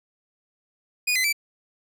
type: tone with pitch steps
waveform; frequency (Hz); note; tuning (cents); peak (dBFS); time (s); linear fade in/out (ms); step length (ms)
sawtooth; 2465 / 2037 / 2322; D#7 / C7 / D7; -17 / -47 / -20; -17; 1.07-1.328; 10; 86
effects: none